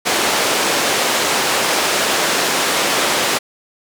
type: band-pass noise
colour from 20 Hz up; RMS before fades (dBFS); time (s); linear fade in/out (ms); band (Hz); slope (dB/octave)
pink; -17; 0.05-3.39; 20; 380 to 9200; 12
effects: none